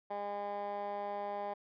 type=tone with band-pass filter; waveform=15% pulse; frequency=203.4 Hz; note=G#3; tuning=36 cents flat; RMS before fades=-39 dBFS; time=0.1-1.54 s; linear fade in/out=10 ms; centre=800 Hz; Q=2.4; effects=resampled to 11025 Hz